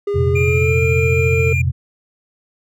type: tone with pitch glide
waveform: triangle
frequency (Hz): 405.7 to 450.2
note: G#4 to A4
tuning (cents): -41 to +40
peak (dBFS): -15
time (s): 0.07-1.53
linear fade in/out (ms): 5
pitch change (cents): +181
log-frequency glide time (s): 0.3-0.81
type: chord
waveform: sine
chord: F suspended fourth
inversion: none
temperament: equal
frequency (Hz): 87.31 / 116.54 / 130.81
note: F2 / Bb2 / C3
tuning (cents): 0 / 0 / 0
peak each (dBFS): -17 / -23 / -18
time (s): 0.14-1.72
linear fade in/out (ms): 20
type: tone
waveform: triangle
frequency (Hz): 2396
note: D7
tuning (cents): +34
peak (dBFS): -18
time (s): 0.35-1.62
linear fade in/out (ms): 10
effects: none